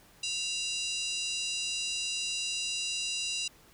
harmonic tone with a mistuned harmonic, 987.8 Hz, B5, in tune, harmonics 3 / 4 / 5 / 6 / 7 / 8 / 9, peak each -35 / -37 / -39 / -41 / -42 / -43 / -44 dBFS, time 0.23-3.48 s, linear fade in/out 5 ms, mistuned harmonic 3, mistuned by -110 cents, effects pink hiss -59 dBFS RMS until 3.73 s

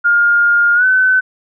sine tone with pitch glide, 1414 to 1515.5 Hz, F6 to F#6, +21 to +41 cents, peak -8 dBFS, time 0.04-1.21 s, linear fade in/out 20 ms, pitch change +120 cents, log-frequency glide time 0.75-0.85 s, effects none

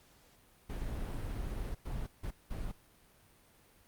brown noise bursts at uneven times, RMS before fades -38 dBFS, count 4, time 0.69-1.75 / 1.85-2.07 / 2.23-2.31 / 2.5-2.72 s, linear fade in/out 10 ms, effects pink hiss -64 dBFS RMS until 3.87 s + Opus 48 kbps

